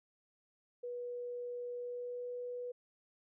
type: tone with pitch glide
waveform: sine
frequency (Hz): 486.9 to 490.6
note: B4 to B4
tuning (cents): -25 to -12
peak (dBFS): -39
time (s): 0.83-2.72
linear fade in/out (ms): 10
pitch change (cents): +13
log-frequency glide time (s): 1.76-2.28
effects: none